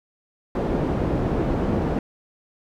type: low-pass noise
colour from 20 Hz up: white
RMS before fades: -23 dBFS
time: 0.55-1.99 s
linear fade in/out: 2 ms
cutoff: 400 Hz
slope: 12 dB/octave
effects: none